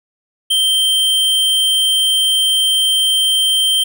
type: tone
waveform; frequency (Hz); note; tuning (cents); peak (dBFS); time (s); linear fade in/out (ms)
square; 3136; G7; 0; -12; 0.5-3.84; 10
effects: none